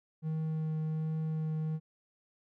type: tone with vibrato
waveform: triangle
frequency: 157.4 Hz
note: D#3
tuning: 20 cents sharp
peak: -29 dBFS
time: 0.22-1.8 s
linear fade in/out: 50 ms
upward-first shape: triangle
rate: 1.3 Hz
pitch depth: 10 cents each way
effects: none